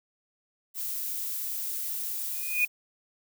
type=noise; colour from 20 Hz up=violet; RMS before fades=-33 dBFS; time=0.74-2.68 s; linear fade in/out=50 ms
type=tone with exponential growth; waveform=sine; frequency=2471 Hz; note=D#7; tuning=13 cents flat; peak=-19 dBFS; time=2.31-2.65 s; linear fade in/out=5 ms; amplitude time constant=73 ms
effects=none